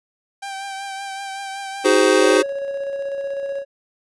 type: tone with vibrato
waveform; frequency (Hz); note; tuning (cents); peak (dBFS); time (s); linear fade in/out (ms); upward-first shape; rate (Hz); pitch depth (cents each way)
sawtooth; 784; G5; 0; -24; 0.42-2.38; 10; triangle; 5.3; 32
type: chord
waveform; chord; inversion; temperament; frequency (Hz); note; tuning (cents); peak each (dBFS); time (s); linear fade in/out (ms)
square; Ab dominant seventh; second; just; 311.5 / 373.8 / 415.3 / 519.1; Eb4 / Gb4 / Ab4 / C5; +2 / +18 / 0 / -14; -21 / -18 / -19 / -18; 1.84-2.43; 20
type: tone with tremolo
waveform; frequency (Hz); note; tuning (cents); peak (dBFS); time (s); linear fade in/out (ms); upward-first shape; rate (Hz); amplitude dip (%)
triangle; 554.4; C#5; 0; -20; 2.18-3.65; 50; square; 16; 30
effects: resampled to 24000 Hz